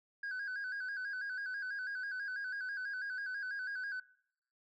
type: tone with vibrato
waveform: sine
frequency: 1568 Hz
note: G6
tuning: in tune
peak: -35 dBFS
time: 0.23-4 s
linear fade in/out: 5 ms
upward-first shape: square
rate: 6.1 Hz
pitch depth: 68 cents each way
effects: noise-tail reverb RT60 0.7 s tail -22 dB re dry + tanh soft clip ceiling -36 dBFS